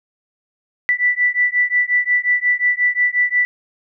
sine beating tone pair, 1969 / 1974.6 Hz, B6 / B6, -6 / -1 cents, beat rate 5.6 Hz, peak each -17 dBFS, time 0.89-3.45 s, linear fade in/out 0 ms, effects none

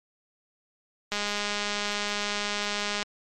click train, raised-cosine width 0.2 ms, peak -12 dBFS, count 394, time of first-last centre 1.12-3.028 s, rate 206 Hz, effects MP3 64 kbps

